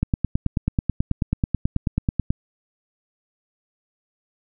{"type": "click train", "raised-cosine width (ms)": 5, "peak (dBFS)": -7, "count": 22, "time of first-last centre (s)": [0.03, 2.305], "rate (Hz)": 9.23, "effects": []}